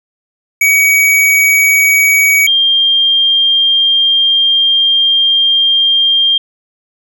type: tone pair in turn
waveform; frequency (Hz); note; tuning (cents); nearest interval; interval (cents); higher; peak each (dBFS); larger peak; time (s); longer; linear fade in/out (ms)
square / sine; 2261 / 3198; C#7 / G7; +34 / +34; tritone; 600; second; -7; neither; 0.61-2.47 / 2.47-6.38; second; 5
effects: none